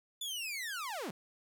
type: linear sweep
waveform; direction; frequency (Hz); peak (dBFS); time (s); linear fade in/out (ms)
sawtooth; down; 3520 to 145.9; -34; 0.21-1.11; 5
effects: none